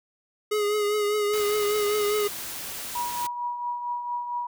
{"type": "tone with vibrato", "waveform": "square", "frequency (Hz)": 417.4, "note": "G#4", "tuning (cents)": 9, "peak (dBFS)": -23, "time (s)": [0.51, 2.28], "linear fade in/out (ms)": 10, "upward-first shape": "triangle", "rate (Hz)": 5, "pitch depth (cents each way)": 38}
{"type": "noise", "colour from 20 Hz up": "white", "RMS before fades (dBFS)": -35, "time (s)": [1.33, 3.27], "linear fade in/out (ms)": 5}
{"type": "tone with tremolo", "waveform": "sine", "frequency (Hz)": 966, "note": "B5", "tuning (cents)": -39, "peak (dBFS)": -25, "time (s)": [2.95, 4.47], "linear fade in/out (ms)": 5, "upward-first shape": "triangle", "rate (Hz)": 4.4, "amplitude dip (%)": 55}
{"effects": []}